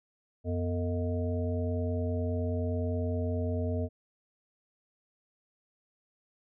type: harmonic tone with a mistuned harmonic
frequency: 89.5 Hz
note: F2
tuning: 43 cents sharp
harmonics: 1 / 3 / 5 / 7 / 8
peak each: -30 / -35 / -37 / -38 / -51 dBFS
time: 0.44-3.89 s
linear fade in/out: 50 ms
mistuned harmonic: 3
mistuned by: -140 cents
effects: none